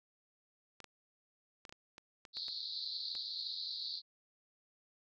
clicks, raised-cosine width 0.2 ms, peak -33 dBFS, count 10, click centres 0.803 / 0.843 / 1.652 / 1.694 / 1.725 / 1.981 / 2.252 / 2.37 / 2.483 / 3.152 s
pink band-pass noise, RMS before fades -42 dBFS, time 2.33-4.02 s, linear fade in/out 50 ms, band 3900 to 4600 Hz, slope 96 dB/octave
effects none

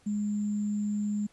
sine tone with sample-and-hold, 207.7 Hz, G#3, in tune, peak -27 dBFS, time 0.06-1.27 s, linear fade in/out 10 ms, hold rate 7350 Hz, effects pink hiss -63 dBFS RMS until 1.32 s + resampled to 24000 Hz

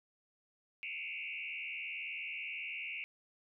sine tone with frequency modulation, 2489 Hz, D#7, in tune, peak -39 dBFS, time 0.83-3.04 s, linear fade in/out 0 ms, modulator 80.9 Hz, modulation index 3.9, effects none

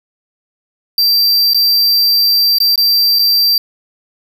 square tone with dropouts, 4699 Hz, D8, in tune, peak -9 dBFS, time 0.98-3.58 s, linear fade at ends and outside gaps 2 ms, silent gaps 1.535-1.545 / 2.585-2.602 / 2.758-2.777 / 3.188-3.192 s, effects none

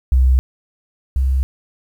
sine tone pair in turn, 64.1 / 66.05 Hz, C2 / C2, -35 / +17 cents, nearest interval minor second, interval 52 cents, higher second, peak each -9 / -13 dBFS, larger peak first, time 0.12-0.39 / 1.16-1.43 s, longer neither, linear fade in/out 0 ms, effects 8-bit

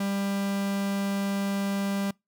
45% pulse tone, 198.2 Hz, G3, 19 cents sharp, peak -26 dBFS, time 0-2.11 s, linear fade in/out 5 ms, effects noise-tail reverb RT60 0.2 s tail -26 dB re dry

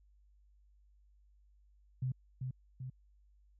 sine tone with echo, 128.8 Hz, C3, 27 cents flat, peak -32 dBFS, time 2.02-2.12 s, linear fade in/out 5 ms, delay 390 ms, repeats 2, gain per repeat -4 dB, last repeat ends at 2.9 s, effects added 50 Hz sine -63 dBFS peak until 3.59 s

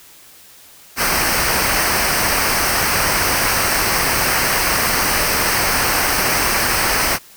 pink noise with comb filter, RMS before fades -17 dBFS, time 0.96-7.19 s, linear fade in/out 50 ms, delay 0.28 ms, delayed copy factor -0.65, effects white hiss -44 dBFS RMS until 7.36 s

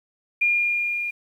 sine tone with level ramp, 2414 Hz, D7, 47 cents sharp, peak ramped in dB -16 to -25 dBFS, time 0.41-1.11 s, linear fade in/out 10 ms, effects 9-bit

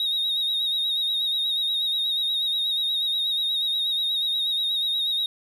triangle tone with vibrato, 3763 Hz, A#7, 16 cents sharp, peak -20 dBFS, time 0-5.26 s, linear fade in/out 2 ms, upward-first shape sine, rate 8.3 Hz, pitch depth 46 cents each way, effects tanh soft clip ceiling -17 dBFS + 10-bit

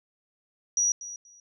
sine tone with echo, 5800 Hz, F#8, 35 cents flat, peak -21 dBFS, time 0.77-0.92 s, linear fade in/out 2 ms, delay 240 ms, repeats 2, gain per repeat -15 dB, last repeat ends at 1.4 s, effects none

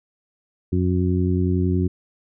harmonic tone, 90.8 Hz, F#2, 32 cents flat, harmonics 1 / 2 / 3 / 4, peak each -20 / -23 / -25 / -26 dBFS, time 0.72-1.88 s, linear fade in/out 10 ms, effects none

